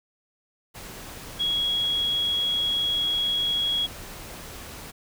sine tone in noise, 3322 Hz, G#7, in tune, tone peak -22 dBFS, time 1.39-3.87 s, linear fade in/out 20 ms, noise pink, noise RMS -40 dBFS, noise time 0.74-4.92 s, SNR +15 dB, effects none

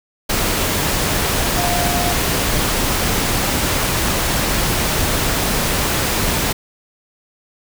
sine tone in noise, 703 Hz, F5, 11 cents sharp, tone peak -21 dBFS, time 1.57-2.13 s, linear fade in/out 10 ms, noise pink, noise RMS -18 dBFS, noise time 0.29-6.53 s, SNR -6 dB, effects none

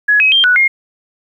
sine tone with pitch steps, 1682 / 2546 / 3177 / 1476 / 2133 Hz, G#6 / D#7 / G7 / F#6 / C7, +22 / +39 / +23 / -5 / +33 cents, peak -7 dBFS, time 0.08-0.68 s, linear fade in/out 10 ms, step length 120 ms, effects 8-bit

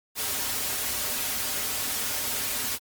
white noise with comb filter, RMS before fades -29 dBFS, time 0.15-2.79 s, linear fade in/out 50 ms, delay 5.9 ms, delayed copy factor -0.75, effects Opus 48 kbps

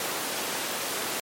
pink high-pass noise, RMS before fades -31 dBFS, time 0-1.2 s, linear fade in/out 2 ms, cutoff 340 Hz, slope 12 dB/octave, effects MP3 64 kbps

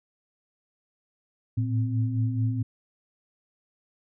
sine tone cluster, 108.6 / 113.2 / 259.5 Hz, A2 / A2 / C4, -22 / +50 / -14 cents, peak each -32 / -24 / -32 dBFS, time 1.57-2.63 s, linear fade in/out 10 ms, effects none

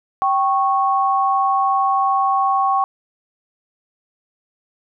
sine tone pair together, 779 / 1101.7 Hz, G5 / C#6, -11 / -11 cents, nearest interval tritone, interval 600 cents, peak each -17 dBFS, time 0.22-2.84 s, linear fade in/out 0 ms, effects none

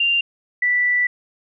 sine tone pair in turn, 2785 / 1969.3 Hz, F7 / B6, -5 / -5 cents, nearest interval tritone, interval 600 cents, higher first, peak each -15 dBFS, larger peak neither, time 0-0.21 / 0.62-1.07 s, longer second, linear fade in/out 5 ms, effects none

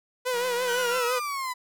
sawtooth tone with vibrato, 492.1 Hz, B4, 6 cents flat, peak -21 dBFS, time 0.25-1.2 s, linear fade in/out 20 ms, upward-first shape triangle, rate 5.9 Hz, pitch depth 75 cents each way
click train, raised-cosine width 0.3 ms, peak -26 dBFS, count 119, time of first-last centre 0.34-0.985 s, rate 183 Hz
35% pulse linear sweep, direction down, 1545 to 987.8 Hz, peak -27 dBFS, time 0.67-1.54 s, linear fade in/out 20 ms
effects none

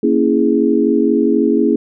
sine chord, A# half-diminished seventh, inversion none, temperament equal, 233.1 / 277.2 / 329.6 / 415.3 Hz, A#3 / C#4 / E4 / G#4, 0 / 0 / 0 / 0 cents, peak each -16 dBFS, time 0.03-1.76 s, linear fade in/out 5 ms, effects none

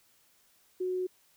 sine tone, 367.5 Hz, F#4, 12 cents flat, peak -29 dBFS, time 0.8-1.07 s, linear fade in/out 10 ms, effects white hiss -66 dBFS RMS until 1.36 s

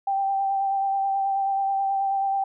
sine tone with vibrato, 784 Hz, G5, in tune, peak -21 dBFS, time 0.07-2.44 s, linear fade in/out 5 ms, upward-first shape sine, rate 9.3 Hz, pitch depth 18 cents each way, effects none

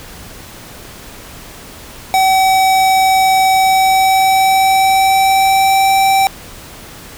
square tone with pitch glide, 761 to 776.1 Hz, F#5 to G5, +48 to -18 cents, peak -9 dBFS, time 2.14-6.27 s, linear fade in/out 0 ms, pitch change +34 cents, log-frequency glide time 3.54-5.89 s, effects pink hiss -34 dBFS RMS until 7.17 s

